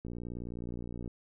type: click train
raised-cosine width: 3 ms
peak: -28 dBFS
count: 62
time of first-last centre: 0.05-1.077 s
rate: 59.4 Hz
effects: none